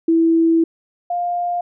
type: tone pair in turn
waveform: sine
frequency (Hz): 329 / 703.2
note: E4 / F5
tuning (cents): -3 / +12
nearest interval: octave + minor second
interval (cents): 1315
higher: second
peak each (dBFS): -11 / -18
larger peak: first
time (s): 0.08-0.64 / 1.1-1.61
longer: first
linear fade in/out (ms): 5
effects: none